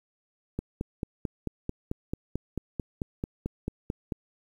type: click train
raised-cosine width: 3 ms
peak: -17 dBFS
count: 17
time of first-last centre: 0.59-4.122 s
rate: 4.53 Hz
effects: 9-bit